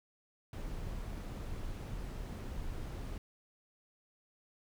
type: noise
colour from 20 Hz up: brown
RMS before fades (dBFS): -41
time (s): 0.53-3.18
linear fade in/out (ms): 2
effects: none